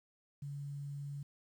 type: tone with quantisation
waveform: sine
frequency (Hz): 142.3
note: C#3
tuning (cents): +46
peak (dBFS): -40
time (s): 0.42-1.23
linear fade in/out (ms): 5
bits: 11
effects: none